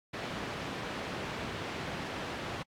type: band-pass noise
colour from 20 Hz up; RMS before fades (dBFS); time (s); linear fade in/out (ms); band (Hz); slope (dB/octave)
pink; -39; 0.13-2.63; 10; 110 to 3300; 12
effects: AAC 64 kbps